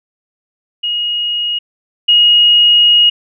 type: tone pair in turn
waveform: sine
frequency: 2880 / 2880 Hz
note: F#7 / F#7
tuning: -47 / -47 cents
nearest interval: unison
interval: 0 cents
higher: neither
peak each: -14 / -5 dBFS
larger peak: second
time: 0.83-1.59 / 2.08-3.1 s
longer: second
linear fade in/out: 10 ms
effects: none